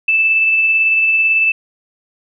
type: tone with tremolo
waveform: sine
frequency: 2637 Hz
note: E7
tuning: in tune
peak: -9 dBFS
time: 0.08-1.52 s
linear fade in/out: 5 ms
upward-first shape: sine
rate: 18 Hz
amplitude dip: 25%
effects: none